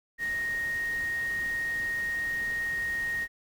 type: tone in noise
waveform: sine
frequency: 1864.7 Hz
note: A#6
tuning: in tune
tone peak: -28 dBFS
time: 0.18-3.28 s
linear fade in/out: 50 ms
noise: pink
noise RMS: -45 dBFS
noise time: 0.18-3.28 s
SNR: +14 dB
effects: none